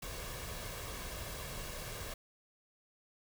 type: noise with comb filter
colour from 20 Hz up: pink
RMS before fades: -43 dBFS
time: 0.02-2.14 s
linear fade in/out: 5 ms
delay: 1.8 ms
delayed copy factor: +0.5
effects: none